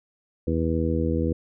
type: harmonic tone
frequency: 81.2 Hz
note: E2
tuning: 26 cents flat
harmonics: 1 / 2 / 3 / 4 / 5 / 6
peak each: -26 / -29 / -28 / -28 / -34 / -29 dBFS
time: 0.47-1.33 s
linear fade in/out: 5 ms
effects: none